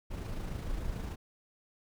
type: noise with amplitude modulation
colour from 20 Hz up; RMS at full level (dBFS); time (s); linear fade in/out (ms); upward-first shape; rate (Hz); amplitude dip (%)
brown; -35; 0.1-1.16; 20; sine; 26.8; 40
effects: none